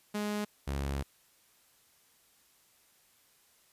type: tone pair in turn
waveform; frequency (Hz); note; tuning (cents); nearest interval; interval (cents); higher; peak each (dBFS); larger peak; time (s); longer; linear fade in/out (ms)
sawtooth; 208.5 / 69.32; G#3 / C#2; +7 / +1; octave + perfect fifth; 1906; first; -28; neither; 0.14-0.45 / 0.67-1.03; second; 10
effects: white hiss -66 dBFS RMS until 3.72 s + resampled to 32000 Hz